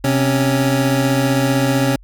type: tone pair together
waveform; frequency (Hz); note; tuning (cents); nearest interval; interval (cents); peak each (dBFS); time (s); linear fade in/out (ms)
25% pulse; 130.81 / 277.2; C3 / C#4; 0 / 0; octave + minor second; 1300; -13; 0.04-1.96; 5
effects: added 45 Hz sine -40 dBFS peak until 2.03 s